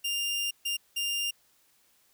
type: tone bursts at uneven times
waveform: sawtooth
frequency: 2799 Hz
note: F7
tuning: 3 cents sharp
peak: -25 dBFS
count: 3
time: 0.04-0.51 / 0.65-0.77 / 0.96-1.31 s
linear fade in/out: 10 ms
effects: white hiss -66 dBFS RMS until 2.13 s